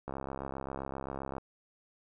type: click train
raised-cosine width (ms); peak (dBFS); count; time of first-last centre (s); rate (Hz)
1; -24; 89; 0.08-1.382; 67.6
effects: none